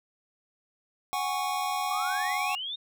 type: chord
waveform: square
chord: F# suspended second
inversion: none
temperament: equal with one note detuned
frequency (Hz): 740 / 819.2 / 1108.7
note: F#5 / G#5 / C#6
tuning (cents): 0 / -24 / 0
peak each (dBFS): -33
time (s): 1.13-2.55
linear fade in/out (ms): 0
type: exponential sweep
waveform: sine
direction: up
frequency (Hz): 1108.7 to 3729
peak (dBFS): -32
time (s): 1.89-2.76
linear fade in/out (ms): 10
effects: none